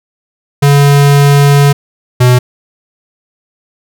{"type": "tone pair in turn", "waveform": "square", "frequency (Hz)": [142.2, 124.73], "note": ["C#3", "B2"], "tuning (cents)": [45, 18], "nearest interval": "major second", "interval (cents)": 227, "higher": "first", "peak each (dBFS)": -4, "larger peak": "neither", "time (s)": [[0.62, 1.73], [2.2, 2.39]], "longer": "first", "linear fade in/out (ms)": 10, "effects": []}